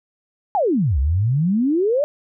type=exponential two-way sweep; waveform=sine; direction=down then up; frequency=876 to 63.3 to 609 Hz; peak=-15 dBFS; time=0.55-2.04 s; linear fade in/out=0 ms; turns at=0.99 s; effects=none